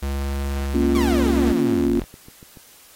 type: tone with pitch glide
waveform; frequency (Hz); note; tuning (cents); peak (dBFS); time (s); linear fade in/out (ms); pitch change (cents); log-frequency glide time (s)
square; 69.3 to 68.15; C#2 to C#2; 0 to -29; -23; 0.02-1.53; 10; -29; 0.96-1.33
type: chord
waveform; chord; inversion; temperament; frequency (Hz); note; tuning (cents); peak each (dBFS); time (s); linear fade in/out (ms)
sine; Bb minor; none; equal; 233.1 / 277.2 / 349.2; Bb3 / Db4 / F4; 0 / 0 / 0; -21; 0.74-2; 5
type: exponential sweep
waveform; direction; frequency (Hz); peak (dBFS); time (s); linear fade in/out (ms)
sawtooth; down; 1179 to 38.52; -23; 0.95-2.04; 0
type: click train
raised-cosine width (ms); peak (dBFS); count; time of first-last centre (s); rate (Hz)
3; -30; 7; 1.71-2.572; 6.96
effects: white hiss -49 dBFS RMS until 2.95 s + AAC 48 kbps